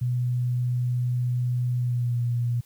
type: tone with pitch glide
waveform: sine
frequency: 123.47 to 120.02 Hz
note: B2 to B2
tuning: 0 to -49 cents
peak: -22 dBFS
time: 0.01-2.61 s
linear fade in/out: 10 ms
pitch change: -49 cents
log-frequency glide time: 1.78-2.19 s
effects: white hiss -59 dBFS RMS until 2.65 s